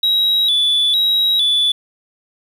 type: tone with vibrato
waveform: sine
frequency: 3646 Hz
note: A#7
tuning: 39 cents flat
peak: -10 dBFS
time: 0.03-1.72 s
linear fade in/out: 5 ms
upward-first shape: square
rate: 1.1 Hz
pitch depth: 90 cents each way
effects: tanh soft clip ceiling -10 dBFS + 7-bit